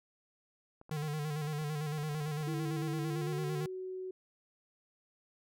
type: clicks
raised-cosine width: 1 ms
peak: -39 dBFS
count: 12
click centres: 0.814 / 0.894 / 1.041 / 1.448 / 1.616 / 1.989 / 2.028 / 2.114 / 2.147 / 2.216 / 2.281 / 2.409 s
type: tone with vibrato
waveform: square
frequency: 150.7 Hz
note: D3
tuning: 45 cents sharp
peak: -35 dBFS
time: 0.91-3.66 s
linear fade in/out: 2 ms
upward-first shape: square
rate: 8.9 Hz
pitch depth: 48 cents each way
type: tone with pitch glide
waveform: sine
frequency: 330 to 372.6 Hz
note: E4 to F#4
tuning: +2 to +12 cents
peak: -38 dBFS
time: 2.47-4.11 s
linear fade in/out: 5 ms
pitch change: +210 cents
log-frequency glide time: 3.04-3.39 s
effects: none